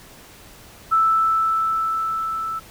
sine tone with level ramp, 1318.5 Hz, E6, in tune, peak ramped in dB -13 to -24 dBFS, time 0.91-2.6 s, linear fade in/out 20 ms, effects pink hiss -45 dBFS RMS until 2.7 s

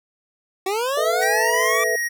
25% pulse linear sweep, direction up, 370 to 1174 Hz, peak -17 dBFS, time 0.66-1.84 s, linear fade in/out 5 ms
sine chord, A suspended second, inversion none, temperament just, 440 / 495 / 660 Hz, A4 / B4 / E5, 0 / +4 / +2 cents, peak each -25 dBFS, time 0.97-1.96 s, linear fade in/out 5 ms
white noise with exponential growth, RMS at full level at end -30 dBFS, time 1.12-1.24 s, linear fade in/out 5 ms, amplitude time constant 24 ms
square tone with pitch glide, 1909 to 1884.9 Hz, A#6 to A#6, +41 to +19 cents, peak -22 dBFS, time 1.21-2.09 s, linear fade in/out 20 ms, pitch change -22 cents, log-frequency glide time 1.55-1.93 s
effects none

